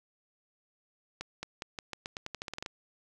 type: accelerating click train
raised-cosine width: 0.2 ms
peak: -20 dBFS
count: 15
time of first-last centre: 1.21-2.661 s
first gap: 220 ms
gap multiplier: 0.87
effects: none